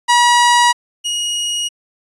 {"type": "tone pair in turn", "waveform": "sawtooth", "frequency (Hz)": [963, 2886], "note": ["B5", "F#7"], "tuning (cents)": [-44, -44], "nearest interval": "octave + perfect fifth", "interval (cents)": 1900, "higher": "second", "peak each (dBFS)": [-5, -14], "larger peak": "first", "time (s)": [[0.08, 0.73], [1.04, 1.69]], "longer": "neither", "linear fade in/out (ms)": 20, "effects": ["resampled to 24000 Hz"]}